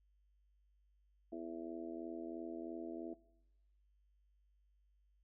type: harmonic tone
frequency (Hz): 83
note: E2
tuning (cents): +12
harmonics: 3 / 4 / 5 / 6 / 7 / 8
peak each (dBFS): -50 / -45 / -53 / -58 / -58 / -50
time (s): 1.32-3.14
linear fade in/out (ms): 5
effects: noise-tail reverb RT60 0.9 s tail -21 dB re dry + added 50 Hz sine -70 dBFS peak until 5.23 s